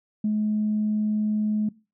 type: tone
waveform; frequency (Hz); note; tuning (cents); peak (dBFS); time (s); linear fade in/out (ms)
sine; 212.7; G#3; +42; -20; 0.24-1.69; 5
effects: noise-tail reverb RT60 0.3 s tail -21 dB re dry + tanh soft clip ceiling -16 dBFS